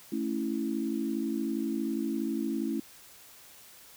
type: chord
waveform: sine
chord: A major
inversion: none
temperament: equal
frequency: 220 / 277.2 / 329.6 Hz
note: A3 / C#4 / E4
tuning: 0 / 0 / 0 cents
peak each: -33 dBFS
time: 0.12-2.8 s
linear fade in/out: 5 ms
effects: white hiss -53 dBFS RMS until 3.96 s